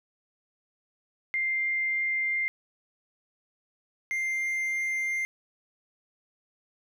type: tone pair in turn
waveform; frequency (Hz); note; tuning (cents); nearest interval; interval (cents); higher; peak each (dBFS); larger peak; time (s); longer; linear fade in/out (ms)
sine / triangle; 2099 / 2099; C7 / C7; +5 / +5; unison; 0; neither; -25 / -25; neither; 1.34-2.48 / 4.11-5.25; neither; 0
effects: none